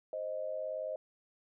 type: tone pair together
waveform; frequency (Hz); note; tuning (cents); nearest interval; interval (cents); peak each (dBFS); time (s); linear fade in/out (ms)
sine; 523.7 / 622.3; C5 / D#5; +1 / 0; minor third; 299; -39 / -37; 0.13-0.96; 2
effects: none